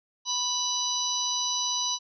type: harmonic tone with a mistuned harmonic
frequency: 987.8 Hz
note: B5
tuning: in tune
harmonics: 1 / 3 / 4 / 5 / 6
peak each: -34 / -35 / -30 / -35 / -30 dBFS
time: 0.25-1.99 s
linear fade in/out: 50 ms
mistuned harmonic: 5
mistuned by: -24 cents
effects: none